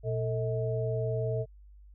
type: tone cluster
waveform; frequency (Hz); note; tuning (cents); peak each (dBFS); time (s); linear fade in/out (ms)
sine; 120.1 / 445.2 / 638; B2 / A4 / D#5; -48 / +20 / +43; -30 / -33 / -35; 0.03-1.46; 50
effects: added 50 Hz sine -50 dBFS peak until 1.94 s